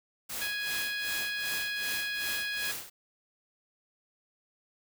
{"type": "noise with tremolo", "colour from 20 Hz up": "white", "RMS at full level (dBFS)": -36, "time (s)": [0.29, 2.9], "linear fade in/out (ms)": 10, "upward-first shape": "sine", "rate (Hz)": 2.6, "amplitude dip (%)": 80}
{"type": "harmonic tone", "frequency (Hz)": 830.6, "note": "G#5", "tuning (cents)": 0, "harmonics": [2, 3, 4, 5, 6], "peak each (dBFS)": [-34, -38, -40, -42, -44], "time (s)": [0.41, 2.72], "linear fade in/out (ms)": 10}
{"effects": []}